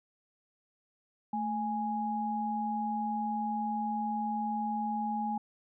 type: tone pair together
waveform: sine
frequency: 220 / 830.6 Hz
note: A3 / G#5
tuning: 0 / 0 cents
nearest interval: octave + major seventh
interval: 2300 cents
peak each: -34 / -32 dBFS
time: 1.33-5.38 s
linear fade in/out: 5 ms
effects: none